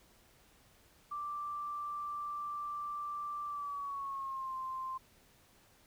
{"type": "tone with pitch glide", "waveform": "sine", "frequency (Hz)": [1174.7, 1046.5], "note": ["D6", "C6"], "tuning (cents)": [0, 0], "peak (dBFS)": -37, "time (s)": [1.11, 4.98], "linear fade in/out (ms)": 10, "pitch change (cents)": -200, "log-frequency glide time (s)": [3.47, 4.55], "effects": ["pink hiss -65 dBFS RMS until 5.86 s"]}